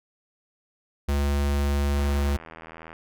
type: tone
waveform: square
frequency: 71.1 Hz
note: C#2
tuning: 45 cents sharp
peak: -22 dBFS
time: 1.08-2.37 s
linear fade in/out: 10 ms
type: click train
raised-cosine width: 0.5 ms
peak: -26 dBFS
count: 79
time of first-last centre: 1.97-2.929 s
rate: 81.3 Hz
effects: none